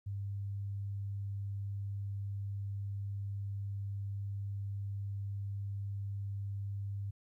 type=tone; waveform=sine; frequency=99.8 Hz; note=G2; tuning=32 cents sharp; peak=-36 dBFS; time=0.06-7.11 s; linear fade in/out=10 ms; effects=13-bit